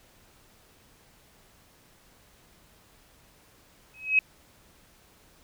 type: tone with exponential growth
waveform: sine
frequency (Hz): 2552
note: D#7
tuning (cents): +43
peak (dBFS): -14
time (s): 3.94-4.19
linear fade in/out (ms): 2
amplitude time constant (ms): 54
effects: pink hiss -59 dBFS RMS until 5.43 s